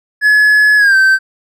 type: tone with pitch glide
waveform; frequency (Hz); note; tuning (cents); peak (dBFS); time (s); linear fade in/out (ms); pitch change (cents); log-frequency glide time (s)
triangle; 1701 to 1550.8; G#6 to G6; +41 to -19; -4; 0.21-1.19; 50; -160; 0.77-0.96
effects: none